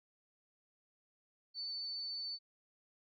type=tone; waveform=sine; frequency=4507 Hz; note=C#8; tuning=28 cents sharp; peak=-39 dBFS; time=1.54-2.39 s; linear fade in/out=50 ms; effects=none